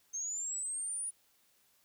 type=linear sweep; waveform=sine; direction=up; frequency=6300 to 9740 Hz; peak=-35 dBFS; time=0.13-1.11 s; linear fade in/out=20 ms; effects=white hiss -70 dBFS RMS until 1.84 s